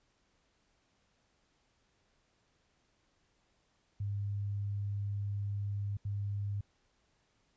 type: tone bursts at uneven times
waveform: sine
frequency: 101.2 Hz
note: G#2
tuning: 44 cents flat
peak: -33 dBFS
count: 2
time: 4-5.97 / 6.05-6.61 s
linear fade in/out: 5 ms
effects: pink hiss -74 dBFS RMS until 7.56 s + resampled to 16000 Hz